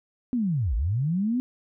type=linear two-way sweep; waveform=sine; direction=down then up; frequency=258.6 to 49.18 to 258.6 Hz; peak=-22 dBFS; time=0.33-1.4 s; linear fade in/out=0 ms; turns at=0.75 s; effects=none